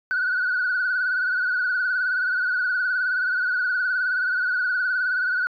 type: tone with vibrato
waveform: sine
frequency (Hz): 1480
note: F#6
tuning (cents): 0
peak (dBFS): -19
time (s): 0.11-5.47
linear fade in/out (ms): 0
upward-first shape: triangle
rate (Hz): 19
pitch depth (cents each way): 76
effects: tanh soft clip ceiling -17 dBFS